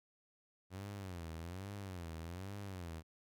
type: tone with vibrato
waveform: sawtooth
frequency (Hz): 90.4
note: F#2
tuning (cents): -40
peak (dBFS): -40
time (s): 0.7-3.03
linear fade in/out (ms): 50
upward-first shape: sine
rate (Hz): 1.2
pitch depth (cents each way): 200
effects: none